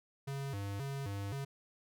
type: tone with vibrato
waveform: square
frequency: 117.5 Hz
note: A#2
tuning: 14 cents sharp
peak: -38 dBFS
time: 0.27-1.45 s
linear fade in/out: 10 ms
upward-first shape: square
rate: 1.9 Hz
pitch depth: 280 cents each way
effects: none